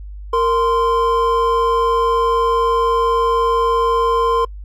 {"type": "tone pair together", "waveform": "triangle", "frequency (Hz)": [462.8, 1039], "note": ["A#4", "C6"], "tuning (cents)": [-13, -12], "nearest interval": "octave + major second", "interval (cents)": 1401, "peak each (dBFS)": -14, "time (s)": [0.33, 4.45], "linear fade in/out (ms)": 5, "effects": ["noise-tail reverb RT60 0.1 s tail -26 dB re dry", "added 50 Hz sine -29 dBFS peak until 4.64 s"]}